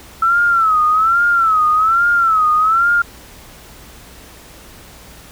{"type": "tone with vibrato", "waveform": "sine", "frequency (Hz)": 1318.5, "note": "E6", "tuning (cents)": 0, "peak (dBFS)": -10, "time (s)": [0.22, 3.02], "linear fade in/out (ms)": 5, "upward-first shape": "sine", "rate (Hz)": 1.2, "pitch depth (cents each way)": 120, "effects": ["added 60 Hz sine -45 dBFS peak until 5.31 s", "pink hiss -40 dBFS RMS until 5.31 s"]}